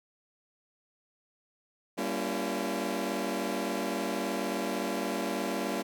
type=chord; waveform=20% pulse; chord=G diminished seventh; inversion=none; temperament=just; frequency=196 / 235.2 / 282.2 / 338.7 Hz; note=G3 / Bb3 / Db4 / Fb4; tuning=0 / +16 / +31 / +47 cents; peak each=-31 dBFS; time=1.97-5.83 s; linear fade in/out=20 ms; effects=none